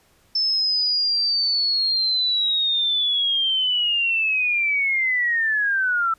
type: linear sweep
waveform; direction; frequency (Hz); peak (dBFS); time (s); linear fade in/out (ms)
sine; down; 5290 to 1318.5; -18; 0.35-6.14; 5
effects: pink hiss -59 dBFS RMS until 6.18 s + resampled to 32000 Hz